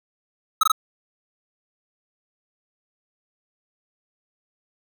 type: tone bursts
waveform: square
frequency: 1281 Hz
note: E6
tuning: 50 cents flat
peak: -14 dBFS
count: 3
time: 0.61-0.719 s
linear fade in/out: 5 ms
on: 23 ms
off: 20 ms
effects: 8-bit

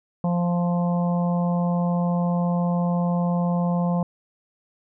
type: harmonic tone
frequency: 174.61 Hz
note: F3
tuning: in tune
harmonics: 1 / 3 / 4 / 5 / 6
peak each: -20 / -30 / -32 / -34 / -36 dBFS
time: 0.24-4.03 s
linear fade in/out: 2 ms
effects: none

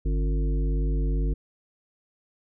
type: harmonic tone with a mistuned harmonic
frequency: 50.1 Hz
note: G1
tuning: 38 cents sharp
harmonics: 1 / 3 / 5 / 7 / 9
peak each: -22 / -32 / -36 / -39 / -41 dBFS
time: 0.05-1.34 s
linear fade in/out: 10 ms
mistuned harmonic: 5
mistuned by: +120 cents
effects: none

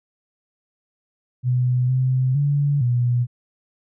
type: tone with pitch steps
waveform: sine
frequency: 125.2 / 129.2 / 143.4 / 122 Hz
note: B2 / C3 / D3 / B2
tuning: +24 / -21 / -41 / -21 cents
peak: -16 dBFS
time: 1.43-3.27 s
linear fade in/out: 50 ms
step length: 460 ms
effects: none

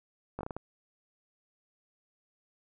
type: slowing click train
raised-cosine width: 1 ms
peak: -23 dBFS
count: 6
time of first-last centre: 0.39-0.566 s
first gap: 18 ms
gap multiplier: 1.34
effects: none

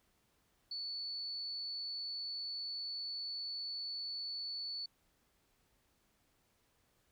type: tone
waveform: sine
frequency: 4455 Hz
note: C#8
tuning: 8 cents sharp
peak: -39 dBFS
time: 0.71-4.86 s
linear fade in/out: 5 ms
effects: pink hiss -75 dBFS RMS until 7.11 s

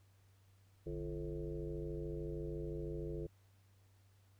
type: tone with frequency modulation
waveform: sine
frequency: 246.9 Hz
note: B3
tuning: in tune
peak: -39 dBFS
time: 0.86-3.27 s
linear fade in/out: 10 ms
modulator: 93.6 Hz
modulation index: 2.5
effects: added 97 Hz sine -65 dBFS peak until 4.39 s + pink hiss -75 dBFS RMS until 4.39 s

